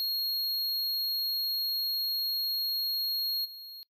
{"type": "tone with level steps", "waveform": "square", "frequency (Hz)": 4282, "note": "C8", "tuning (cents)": 39, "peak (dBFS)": [-29, -43], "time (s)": [0, 3.83], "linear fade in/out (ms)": 0, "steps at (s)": 3.44, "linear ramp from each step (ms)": 20, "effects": ["noise-tail reverb RT60 0.1 s tail -22 dB re dry"]}